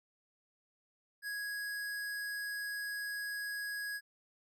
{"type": "tone", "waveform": "square", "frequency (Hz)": 1661.2, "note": "G#6", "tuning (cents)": 0, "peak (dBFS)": -38, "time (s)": [1.22, 4.01], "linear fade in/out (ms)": 50, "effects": []}